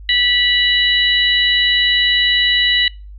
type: harmonic tone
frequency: 980 Hz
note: B5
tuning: 14 cents flat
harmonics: 2 / 3 / 4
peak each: -16 / -16 / -16 dBFS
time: 0.09-2.88 s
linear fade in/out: 2 ms
effects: noise-tail reverb RT60 0.3 s tail -24 dB re dry + added 50 Hz sine -32 dBFS peak until 3.18 s